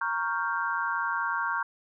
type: chord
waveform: sine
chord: G half-diminished seventh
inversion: first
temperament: equal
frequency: 932.3 / 1108.7 / 1396.9 / 1568 Hz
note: Bb5 / Db6 / F6 / G6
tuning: 0 / 0 / 0 / 0 cents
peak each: -32 dBFS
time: 0.01-1.63 s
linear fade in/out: 5 ms
effects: none